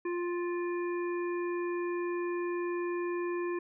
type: harmonic tone with a mistuned harmonic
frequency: 349.9 Hz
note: F4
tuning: 3 cents sharp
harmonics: 1 / 3 / 5 / 7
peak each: -31 / -41 / -45 / -48 dBFS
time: 0.05-3.59 s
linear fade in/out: 5 ms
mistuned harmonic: 7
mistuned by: -20 cents
effects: none